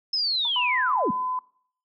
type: linear sweep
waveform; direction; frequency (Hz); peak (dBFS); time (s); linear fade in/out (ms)
sine; down; 5250 to 164.81; -22; 0.13-1.11; 5
type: tone with exponential decay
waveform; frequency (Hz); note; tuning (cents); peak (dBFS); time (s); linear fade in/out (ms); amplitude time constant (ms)
sine; 949; A#5; +31; -32; 0.45-0.57; 1; 25
type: tone with pitch glide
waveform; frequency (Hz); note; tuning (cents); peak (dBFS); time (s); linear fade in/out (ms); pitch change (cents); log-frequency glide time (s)
sine; 987.8 to 1012.1; B5 to B5; 0 to +42; -25; 0.56-1.39; 2; +42; 0.68-0.73
effects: noise-tail reverb RT60 0.6 s tail -22 dB re dry